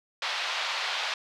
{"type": "band-pass noise", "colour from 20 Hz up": "white", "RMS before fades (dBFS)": -31, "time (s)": [0.22, 1.14], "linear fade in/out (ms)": 2, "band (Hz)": [640, 4200], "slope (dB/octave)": 24, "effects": []}